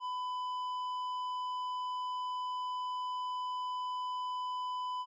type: tone with tanh clipping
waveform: sine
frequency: 1001 Hz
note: B5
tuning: 23 cents sharp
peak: -36 dBFS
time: 0-5.06 s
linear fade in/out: 50 ms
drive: 8 dB
effects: none